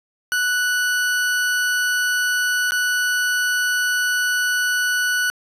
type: tone with dropouts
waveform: 40% pulse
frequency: 1480 Hz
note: F#6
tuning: in tune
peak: -17 dBFS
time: 0.32-5.3 s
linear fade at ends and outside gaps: 0 ms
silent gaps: 2.708-2.72 s
effects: resampled to 32000 Hz + 9-bit